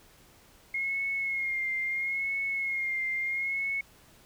sine tone with vibrato, 2150 Hz, C7, 47 cents sharp, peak -28 dBFS, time 0.74-3.81 s, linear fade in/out 5 ms, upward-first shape sine, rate 0.75 Hz, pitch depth 41 cents each way, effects pink hiss -58 dBFS RMS until 4.25 s

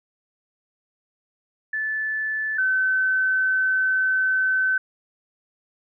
sine tone pair in turn, 1744 / 1526.1 Hz, A6 / G6, -16 / -47 cents, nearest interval major second, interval 231 cents, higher first, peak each -23 / -18 dBFS, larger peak second, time 1.73-2.58 / 2.58-4.78 s, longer second, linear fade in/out 5 ms, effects none

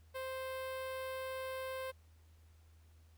sawtooth tone with notch filter, 523.3 Hz, C5, in tune, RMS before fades -42 dBFS, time 0.14-1.92 s, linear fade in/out 20 ms, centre 6500 Hz, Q 0.86, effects added 80 Hz sine -60 dBFS peak until 3.17 s + pink hiss -73 dBFS RMS until 3.17 s

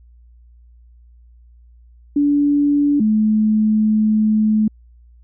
sine tone pair in turn, 288.6 / 215.4 Hz, D4 / A3, -30 / -37 cents, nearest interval perfect fourth, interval 507 cents, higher first, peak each -12 dBFS, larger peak neither, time 2.16-3 / 3-4.68 s, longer second, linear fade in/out 5 ms, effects added 59 Hz sine -44 dBFS peak until 5.23 s

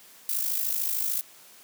violet noise with amplitude modulation, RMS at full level -25 dBFS, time 0.29-1.21 s, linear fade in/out 2 ms, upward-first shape sine, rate 53.4 Hz, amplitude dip 65%, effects white hiss -52 dBFS RMS until 1.63 s + high-pass 150 Hz 12 dB/octave

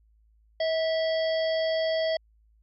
harmonic tone with a mistuned harmonic, 655 Hz, E5, 11 cents flat, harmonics 1 / 3 / 5 / 7 / 8, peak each -24 / -36 / -37 / -39 / -44 dBFS, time 0.6-2.17 s, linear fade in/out 5 ms, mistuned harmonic 1, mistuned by -31 cents, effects added 54 Hz sine -59 dBFS peak until 2.62 s

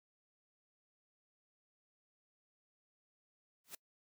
white noise with exponential growth, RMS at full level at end -42 dBFS, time 3.64-3.75 s, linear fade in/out 5 ms, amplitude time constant 23 ms, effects noise-tail reverb RT60 0.1 s tail -25 dB re dry

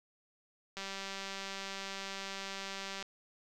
click train, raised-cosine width 0.2 ms, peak -24 dBFS, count 441, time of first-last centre 0.77-3.026 s, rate 195 Hz, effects none

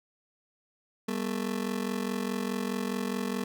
30% pulse ring-modulated tone, 220 Hz, A3, in tune, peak -24 dBFS, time 1.08-3.44 s, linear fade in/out 5 ms, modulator 22.4 Hz, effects none

